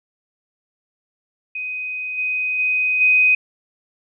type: tone with level steps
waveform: sine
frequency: 2506 Hz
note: D#7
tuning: 12 cents sharp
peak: -24 / -19 / -16 / -11 dBFS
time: 1.55-3.35 s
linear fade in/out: 5 ms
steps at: 2.17 / 2.58 / 3 s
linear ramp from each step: 20 ms
effects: none